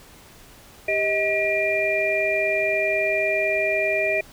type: tone cluster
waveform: sine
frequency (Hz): 396 / 632 / 1927 / 2395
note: G4 / D#5 / B6 / D7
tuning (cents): +18 / +27 / -43 / +33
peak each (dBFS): -28 / -23 / -30 / -23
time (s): 0.88-4.21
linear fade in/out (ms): 5
effects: pink hiss -48 dBFS RMS until 4.32 s